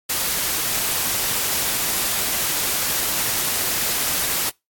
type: noise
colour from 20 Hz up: white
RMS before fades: -22 dBFS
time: 0.09-4.5 s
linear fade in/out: 10 ms
effects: noise-tail reverb RT60 0.2 s tail -24 dB re dry + AAC 64 kbps